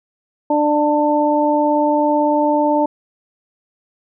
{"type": "harmonic tone", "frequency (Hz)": 297, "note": "D4", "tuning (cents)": 20, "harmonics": [1, 2, 3], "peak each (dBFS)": [-17, -17, -17], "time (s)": [0.5, 2.86], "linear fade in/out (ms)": 5, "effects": []}